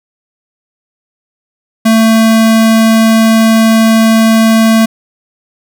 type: tone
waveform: square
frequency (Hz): 223.4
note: A3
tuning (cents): +27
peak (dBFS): -5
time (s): 1.85-4.86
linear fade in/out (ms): 10
effects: none